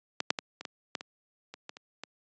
clicks, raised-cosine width 0.2 ms, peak -12 / -6 / -14 / -23 / -19 / -14 / -22 / -25 / -22 / -28 / -21 dBFS, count 11, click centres 0.204 / 0.305 / 0.388 / 0.61 / 0.652 / 0.952 / 1.009 / 1.54 / 1.694 / 1.769 / 2.036 s, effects high-pass 200 Hz 12 dB/octave + resampled to 16000 Hz

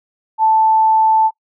sine tone, 880 Hz, A5, in tune, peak -9 dBFS, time 0.38-1.31 s, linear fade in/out 50 ms, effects noise-tail reverb RT60 0.1 s tail -21 dB re dry

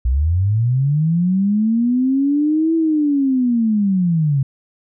sine linear two-way sweep, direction up then down, 58 to 329.6 to 132.1 Hz, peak -13 dBFS, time 0.05-4.43 s, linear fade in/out 5 ms, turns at 2.75 s, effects none

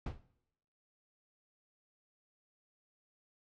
brown noise with exponential decay, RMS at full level -31 dBFS, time 0.06-0.23 s, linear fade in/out 5 ms, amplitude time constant 36 ms, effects noise-tail reverb RT60 0.8 s tail -19 dB re dry + low-pass 4000 Hz 12 dB/octave

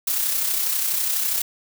blue noise with amplitude modulation, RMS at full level -21 dBFS, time 0.07-1.42 s, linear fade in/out 5 ms, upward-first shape sine, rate 32.2 Hz, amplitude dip 40%, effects none

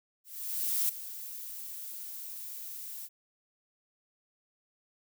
violet noise with ADSR envelope, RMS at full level -28 dBFS, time 0.24-3.09 s, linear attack 650 ms, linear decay 6 ms, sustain -14 dB, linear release 40 ms, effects none

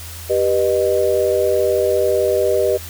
sine chord, G augmented, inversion none, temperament just, 392 / 490 / 612.5 Hz, G4 / B4 / D#5, 0 / -14 / -27 cents, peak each -18 dBFS, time 0.29-2.78 s, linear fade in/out 20 ms, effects added 84 Hz sine -33 dBFS peak until 2.89 s + white hiss -35 dBFS RMS until 2.89 s

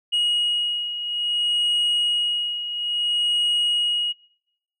sine beating tone pair, 2890 / 2890.59 Hz, F#7 / F#7, -41 / -41 cents, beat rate 0.59 Hz, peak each -24 / -19 dBFS, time 0.12-4.13 s, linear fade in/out 20 ms, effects noise-tail reverb RT60 0.8 s tail -25 dB re dry + tanh soft clip ceiling -17 dBFS

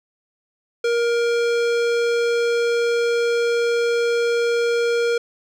sine tone with hard clipping, 470.6 Hz, A#4, 16 cents sharp, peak -19 dBFS, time 0.84-5.18 s, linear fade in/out 5 ms, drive 18 dB, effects none

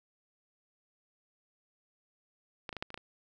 clicks, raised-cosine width 0.3 ms, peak -22 / -25 / -23 / -18 / -30 / -23 / -30 dBFS, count 7, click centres 2.692 / 2.728 / 2.767 / 2.825 / 2.904 / 2.943 / 2.976 s, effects none

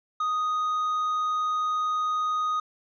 triangle tone, 1244.5 Hz, D#6, in tune, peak -22 dBFS, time 0.2-2.6 s, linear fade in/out 5 ms, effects resampled to 16000 Hz

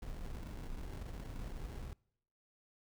brown noise with sample-and-hold, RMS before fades -44 dBFS, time 0.02-1.93 s, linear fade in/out 2 ms, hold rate 1225 Hz, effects noise-tail reverb RT60 0.8 s tail -26 dB re dry

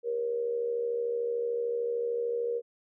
sine tone with amplitude modulation, 473 Hz, A#4, 25 cents sharp, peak -25 dBFS, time 0.03-2.62 s, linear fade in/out 50 ms, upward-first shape sine, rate 73.4 Hz, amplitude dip 60%, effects none

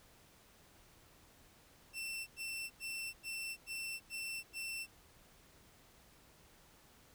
sawtooth tone bursts, 2688 Hz, E7, 33 cents sharp, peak -37 dBFS, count 7, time 1.93-4.868 s, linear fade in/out 50 ms, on 340 ms, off 93 ms, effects pink hiss -64 dBFS RMS until 7.14 s

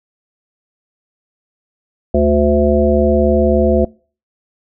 harmonic tone with a mistuned harmonic, 73.42 Hz, D2, in tune, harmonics 1 / 3 / 5 / 7 / 9, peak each -16 / -16 / -16 / -16 / -16 dBFS, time 2.14-3.85 s, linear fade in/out 5 ms, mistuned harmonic 5, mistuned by -17 cents, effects noise-tail reverb RT60 0.4 s tail -25 dB re dry

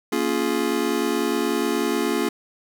square chord, Bb minor seventh, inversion none, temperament just, 233.1 / 279.7 / 349.6 / 419.5 Hz, Bb3 / Db4 / F4 / Ab4, 0 / +16 / +2 / +17 cents, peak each -28 / -27 / -26 / -27 dBFS, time 0.12-2.29 s, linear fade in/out 5 ms, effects none

